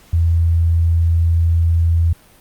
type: tone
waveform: sine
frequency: 83.5 Hz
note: E2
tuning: 23 cents sharp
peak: -11 dBFS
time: 0.13-2.13 s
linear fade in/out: 5 ms
effects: pink hiss -48 dBFS RMS until 2.4 s + Opus 48 kbps